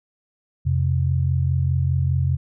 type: tone pair together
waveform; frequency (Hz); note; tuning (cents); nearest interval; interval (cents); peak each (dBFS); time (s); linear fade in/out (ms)
sine; 87.31 / 132.21; F2 / C3; 0 / +18; perfect fifth; 718; -20; 0.65-2.37; 20
effects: none